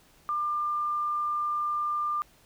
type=tone; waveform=sine; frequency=1196 Hz; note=D6; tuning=31 cents sharp; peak=-26 dBFS; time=0.29-2.22 s; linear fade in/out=0 ms; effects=pink hiss -60 dBFS RMS until 2.45 s